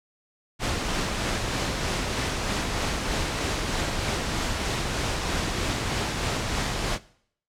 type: noise with tremolo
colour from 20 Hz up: pink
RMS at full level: -26 dBFS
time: 0.59-6.99 s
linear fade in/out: 50 ms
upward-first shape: sine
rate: 3.2 Hz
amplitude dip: 25%
effects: noise-tail reverb RT60 0.6 s tail -19 dB re dry + low-pass 7000 Hz 12 dB/octave